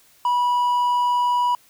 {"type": "tone", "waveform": "triangle", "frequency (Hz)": 977, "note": "B5", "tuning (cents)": -19, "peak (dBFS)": -15, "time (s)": [0.25, 1.55], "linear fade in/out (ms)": 2, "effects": ["white hiss -55 dBFS RMS until 1.69 s"]}